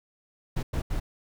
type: noise bursts at uneven times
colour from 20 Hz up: brown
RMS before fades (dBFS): -28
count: 3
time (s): 0.56-0.63 / 0.73-0.82 / 0.9-1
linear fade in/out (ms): 10
effects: none